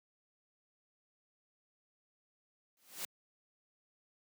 white noise with exponential growth, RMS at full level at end -37 dBFS, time 2.77-3.05 s, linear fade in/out 1 ms, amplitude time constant 59 ms, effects high-pass 150 Hz 12 dB/octave

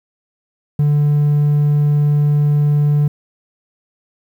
triangle tone, 146.9 Hz, D3, 1 cent sharp, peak -8 dBFS, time 0.79-3.08 s, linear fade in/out 5 ms, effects tanh soft clip ceiling -4 dBFS + 8-bit

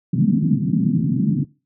pink band-pass noise, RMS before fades -18 dBFS, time 0.13-1.45 s, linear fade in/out 10 ms, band 140 to 260 Hz, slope 48 dB/octave, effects noise-tail reverb RT60 0.3 s tail -21 dB re dry

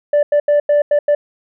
sine tone bursts at uneven times, 586 Hz, D5, 4 cents flat, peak -7 dBFS, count 6, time 0.13-0.23 / 0.32-0.4 / 0.48-0.6 / 0.69-0.82 / 0.91-0.99 / 1.08-1.15 s, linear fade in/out 5 ms, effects tanh soft clip ceiling -8 dBFS

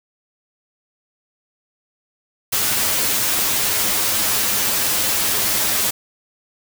white noise with comb filter, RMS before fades -19 dBFS, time 2.52-5.91 s, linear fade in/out 10 ms, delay 9.6 ms, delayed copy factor +0.65, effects none

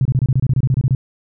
sine tone bursts, 130 Hz, C3, 11 cents flat, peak -11 dBFS, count 14, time 0.01-0.95 s, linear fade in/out 2 ms, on 43 ms, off 26 ms, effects none

